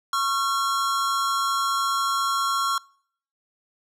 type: tone pair together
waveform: square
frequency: 1099.3 / 1365 Hz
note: C#6 / F6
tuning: -15 / -40 cents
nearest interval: major third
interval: 375 cents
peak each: -25 dBFS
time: 0.13-2.78 s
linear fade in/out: 2 ms
effects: noise-tail reverb RT60 0.6 s tail -26 dB re dry + low-pass 11000 Hz 12 dB/octave